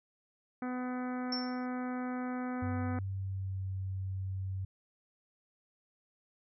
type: harmonic tone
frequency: 251 Hz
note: B3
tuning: 28 cents sharp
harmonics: 1 / 2 / 3 / 4 / 5 / 6 / 7 / 8 / 9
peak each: -35 / -45 / -44 / -51 / -47 / -49 / -55 / -55 / -58 dBFS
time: 0.62-2.99 s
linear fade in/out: 2 ms
type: tone with exponential decay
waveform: sine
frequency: 5410 Hz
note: E8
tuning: 44 cents sharp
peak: -31 dBFS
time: 1.32-1.66 s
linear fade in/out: 5 ms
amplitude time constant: 73 ms
type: tone with pitch glide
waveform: sine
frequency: 96.7 to 95.2 Hz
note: G2 to F#2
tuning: -23 to +50 cents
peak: -34 dBFS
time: 2.62-4.65 s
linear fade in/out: 5 ms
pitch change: -27 cents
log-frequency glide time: 3.09-3.63 s
effects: none